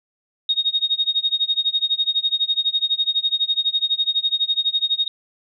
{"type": "tone with tremolo", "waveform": "sine", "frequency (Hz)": 3729, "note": "A#7", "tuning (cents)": 0, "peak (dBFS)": -14, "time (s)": [0.49, 5.08], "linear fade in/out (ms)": 2, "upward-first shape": "sine", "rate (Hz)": 12, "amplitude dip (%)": 95, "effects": []}